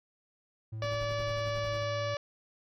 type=tone with pitch glide; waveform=triangle; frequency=110 to 108.24 Hz; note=A2 to A2; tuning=0 to -28 cents; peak=-34 dBFS; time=0.72-2.15 s; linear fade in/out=10 ms; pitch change=-28 cents; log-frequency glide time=0.91-1.84 s
type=harmonic tone; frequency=577 Hz; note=D5; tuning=31 cents flat; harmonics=1 / 2 / 3 / 4 / 5 / 6 / 7 / 8 / 9 / 10; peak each=-33 / -39 / -43 / -45 / -47 / -49 / -50 / -51 / -52 / -53 dBFS; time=0.82-2.17 s; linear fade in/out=2 ms
type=noise with tremolo; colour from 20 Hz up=brown; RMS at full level=-42 dBFS; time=0.82-1.84 s; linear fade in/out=10 ms; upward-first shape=sine; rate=11 Hz; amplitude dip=85%
effects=none